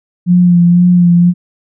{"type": "tone with vibrato", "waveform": "sine", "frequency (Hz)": 175.7, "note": "F3", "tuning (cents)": 11, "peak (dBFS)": -4, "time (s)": [0.26, 1.34], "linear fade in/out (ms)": 50, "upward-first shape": "sine", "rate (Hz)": 2, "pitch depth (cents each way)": 28, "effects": []}